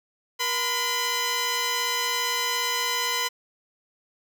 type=tone pair together; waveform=10% pulse; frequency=477.3 / 1012 Hz; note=A#4 / B5; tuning=+41 / +42 cents; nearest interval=octave + minor second; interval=1301 cents; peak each=-23 / -16 dBFS; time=0.39-3.29 s; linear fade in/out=20 ms; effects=none